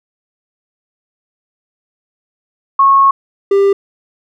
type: tone pair in turn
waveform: sine / triangle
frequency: 1095 / 396.4 Hz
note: C#6 / G4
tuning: -22 / +19 cents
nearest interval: octave + tritone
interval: 1759 cents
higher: first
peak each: -5 dBFS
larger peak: neither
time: 2.79-3.11 / 3.51-3.73 s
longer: first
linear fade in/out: 5 ms
effects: none